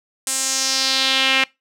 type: tone with band-pass filter sweep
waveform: sawtooth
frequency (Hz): 265.5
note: C4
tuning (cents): +25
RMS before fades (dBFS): -19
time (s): 0.27-1.44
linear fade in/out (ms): 2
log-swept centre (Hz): 8600 to 2500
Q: 2.6
effects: noise-tail reverb RT60 0.2 s tail -23 dB re dry